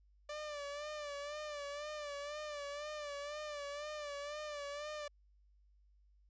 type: tone with vibrato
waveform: sawtooth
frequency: 587.3 Hz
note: D5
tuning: in tune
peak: -38 dBFS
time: 0.29-5.08 s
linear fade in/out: 5 ms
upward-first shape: sine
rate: 2 Hz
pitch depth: 59 cents each way
effects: added 50 Hz sine -65 dBFS peak until 6.29 s + resampled to 16000 Hz